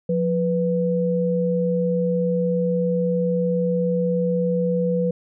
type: tone pair together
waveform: sine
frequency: 176.6 / 493.5 Hz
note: F3 / B4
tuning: +20 / -1 cents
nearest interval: octave + tritone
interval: 1779 cents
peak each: -21 dBFS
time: 0.09-5.11 s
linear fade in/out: 5 ms
effects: none